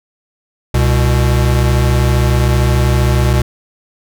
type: tone pair together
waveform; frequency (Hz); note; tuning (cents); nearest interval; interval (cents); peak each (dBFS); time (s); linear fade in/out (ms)
square; 66.5 / 121.82; C2 / B2; +29 / -23; minor seventh; 1048; -13; 0.74-3.42; 5
effects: none